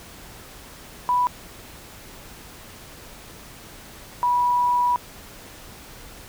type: tone pair in turn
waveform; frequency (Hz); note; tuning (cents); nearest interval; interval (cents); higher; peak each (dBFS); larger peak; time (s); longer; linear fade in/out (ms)
sine; 987 / 976.8; B5 / B5; -1 / -19; unison; 18; first; -17; neither; 1.09-1.27 / 4.23-4.96; second; 0
effects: pink hiss -43 dBFS RMS until 6.28 s